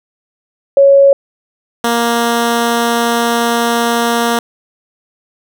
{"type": "tone pair in turn", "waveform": ["sine", "10% pulse"], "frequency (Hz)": [554.4, 234.4], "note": ["C#5", "A#3"], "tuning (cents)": [0, 10], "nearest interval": "octave + minor third", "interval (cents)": 1490, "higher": "first", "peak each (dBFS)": -3, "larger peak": "neither", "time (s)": [[0.77, 1.13], [1.84, 4.39]], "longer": "second", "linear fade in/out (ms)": 2, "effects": []}